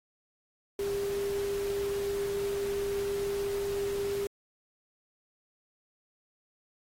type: tone in noise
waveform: sine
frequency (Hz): 400.4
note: G4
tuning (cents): +37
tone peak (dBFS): -29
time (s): 0.79-4.27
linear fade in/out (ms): 2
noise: pink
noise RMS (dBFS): -43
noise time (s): 0.79-4.27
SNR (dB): +11
effects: AAC 48 kbps